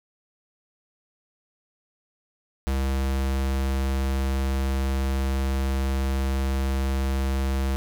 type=tone; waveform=square; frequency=67 Hz; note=C2; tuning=42 cents sharp; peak=-23 dBFS; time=2.67-7.76 s; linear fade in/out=0 ms; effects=none